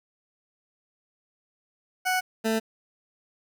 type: tone pair in turn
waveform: 20% pulse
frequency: 740 / 222.2 Hz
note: F#5 / A3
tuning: 0 / +17 cents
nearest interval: octave + major sixth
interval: 2083 cents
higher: first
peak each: -18 dBFS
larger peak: neither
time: 2.05-2.21 / 2.44-2.6 s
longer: neither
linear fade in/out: 20 ms
effects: 9-bit